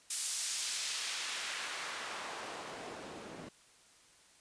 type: noise with band-pass filter sweep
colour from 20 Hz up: white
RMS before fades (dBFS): -40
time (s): 0.1-3.49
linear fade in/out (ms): 5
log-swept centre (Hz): 9200 to 220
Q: 0.76
effects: white hiss -63 dBFS RMS until 4.4 s + resampled to 22050 Hz